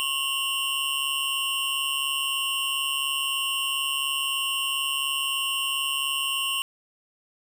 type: tone cluster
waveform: square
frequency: 1080 / 2760 / 2903 / 3047 Hz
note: C#6 / F7 / F#7 / G7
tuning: -45 / -21 / -34 / -50 cents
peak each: -34 / -30 / -30 / -32 dBFS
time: 0-6.62 s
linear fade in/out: 0 ms
effects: none